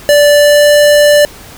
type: tone with pitch glide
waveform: square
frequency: 584 to 588.1 Hz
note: D5 to D5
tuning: -10 to +2 cents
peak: -4 dBFS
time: 0.09-1.25 s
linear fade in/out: 0 ms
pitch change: +12 cents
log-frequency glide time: 0.28-0.72 s
effects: pink hiss -33 dBFS RMS until 1.57 s